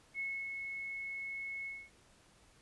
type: tone with ADSR envelope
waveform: sine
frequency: 2189 Hz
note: C#7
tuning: 22 cents flat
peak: -35 dBFS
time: 0.14-1.9 s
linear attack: 53 ms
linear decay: 280 ms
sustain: -4 dB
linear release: 240 ms
effects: pink hiss -65 dBFS RMS until 2.61 s + resampled to 24000 Hz